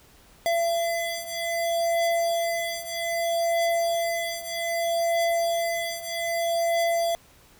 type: beating tone pair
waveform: square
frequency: 675 / 675.63 Hz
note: E5 / E5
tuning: +41 / +42 cents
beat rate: 0.63 Hz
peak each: -26 / -29 dBFS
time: 0.46-7.15 s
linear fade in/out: 0 ms
effects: pink hiss -55 dBFS RMS until 7.59 s

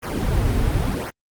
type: noise with flanger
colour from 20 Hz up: brown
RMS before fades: -21 dBFS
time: 0.02-1.11 s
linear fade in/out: 20 ms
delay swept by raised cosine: 0.24 to 6.14 ms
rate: 0.92 Hz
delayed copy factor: -0.9
effects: Opus 32 kbps

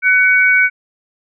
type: tone pair together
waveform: sine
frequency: 1500 / 2247 Hz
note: F#6 / C#7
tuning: +23 / +23 cents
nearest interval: perfect fifth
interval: 700 cents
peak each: -11 dBFS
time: 0.02-0.7 s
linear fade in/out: 50 ms
effects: none

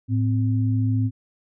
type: tone pair together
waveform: sine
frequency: 108.8 / 258.8 Hz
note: A2 / C4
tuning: -19 / -19 cents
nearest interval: octave + minor third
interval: 1500 cents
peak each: -19 / -25 dBFS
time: 0.08-1.11 s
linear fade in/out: 50 ms
effects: none

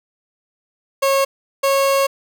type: tone pair in turn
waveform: 30% pulse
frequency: 546 / 548.2 Hz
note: C#5 / C#5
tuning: -26 / -19 cents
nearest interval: unison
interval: 7 cents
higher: second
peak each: -11 dBFS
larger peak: neither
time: 1.02-1.25 / 1.63-2.07 s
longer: second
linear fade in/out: 10 ms
effects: none

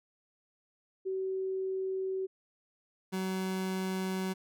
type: tone pair in turn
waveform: sine / 30% pulse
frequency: 380 / 188.2 Hz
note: F#4 / F#3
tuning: +46 / +30 cents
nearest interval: octave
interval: 1216 cents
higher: first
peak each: -31 / -29 dBFS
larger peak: second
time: 1.05-2.27 / 3.12-4.34 s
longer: neither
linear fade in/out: 20 ms
effects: none

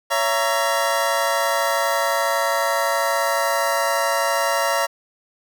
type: chord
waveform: 25% pulse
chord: A# diminished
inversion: first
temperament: just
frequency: 559.4 / 671.3 / 932.3 Hz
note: C#5 / E5 / A#5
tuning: +16 / +31 / 0 cents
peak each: -19 dBFS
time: 0.1-4.87 s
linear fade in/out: 20 ms
effects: none

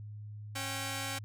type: tone pair together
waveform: 5% pulse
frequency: 272.9 / 772 Hz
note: C#4 / G5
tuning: -27 / -27 cents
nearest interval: octave + tritone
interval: 1800 cents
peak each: -27 dBFS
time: 0.55-1.19 s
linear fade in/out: 10 ms
effects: added 105 Hz sine -42 dBFS peak until 1.24 s

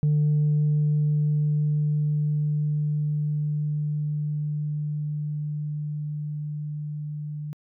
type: tone with level ramp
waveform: sine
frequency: 149.5 Hz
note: D3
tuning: 31 cents sharp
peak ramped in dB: -16 to -30 dBFS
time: 0.03-7.53 s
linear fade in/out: 0 ms
effects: tanh soft clip ceiling -16 dBFS

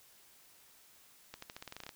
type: accelerating click train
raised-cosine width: 0.2 ms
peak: -27 dBFS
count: 12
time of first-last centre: 1.34-1.892 s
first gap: 84 ms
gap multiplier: 0.89
effects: white hiss -62 dBFS RMS until 1.95 s

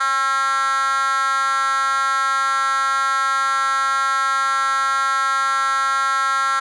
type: tone with high-pass filter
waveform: 10% pulse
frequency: 270.1 Hz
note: C#4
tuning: 45 cents flat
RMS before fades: -19 dBFS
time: 0-6.6 s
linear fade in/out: 10 ms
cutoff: 1300 Hz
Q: 4.8
effects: resampled to 22050 Hz

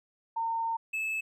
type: tone pair in turn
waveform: sine / triangle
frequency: 912 / 2609 Hz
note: A#5 / E7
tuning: -38 / -18 cents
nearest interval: octave + tritone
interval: 1820 cents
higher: second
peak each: -28 dBFS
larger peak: neither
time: 0.36-0.77 / 0.93-1.21 s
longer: first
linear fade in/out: 10 ms
effects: none

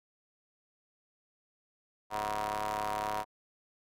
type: ring-modulated tone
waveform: sawtooth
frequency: 103.83 Hz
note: G#2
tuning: in tune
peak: -25 dBFS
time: 2.1-3.25 s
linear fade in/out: 50 ms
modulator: 849 Hz
effects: AAC 64 kbps

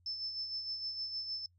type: tone with tremolo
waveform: sine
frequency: 5274 Hz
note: E8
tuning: in tune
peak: -35 dBFS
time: 0.06-1.46 s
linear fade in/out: 2 ms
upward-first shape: sine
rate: 6.5 Hz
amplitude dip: 50%
effects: noise-tail reverb RT60 0.1 s tail -25 dB re dry + added 88 Hz sine -66 dBFS peak until 1.58 s

